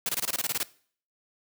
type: noise bursts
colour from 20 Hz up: white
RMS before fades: -28 dBFS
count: 11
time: 0.06-0.631 s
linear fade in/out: 2 ms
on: 31 ms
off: 23 ms
effects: noise-tail reverb RT60 0.5 s tail -20 dB re dry + high-pass 100 Hz 12 dB/octave